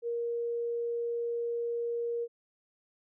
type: tone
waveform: sine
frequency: 470.4 Hz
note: A#4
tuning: 16 cents sharp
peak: -30 dBFS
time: 0.02-2.28 s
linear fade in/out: 50 ms
effects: none